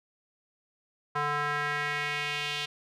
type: tone with band-pass filter sweep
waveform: square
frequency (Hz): 146.83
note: D3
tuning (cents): 0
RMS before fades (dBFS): -31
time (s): 1.15-2.66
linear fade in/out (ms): 10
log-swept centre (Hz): 1200 to 3200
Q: 2.3
effects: none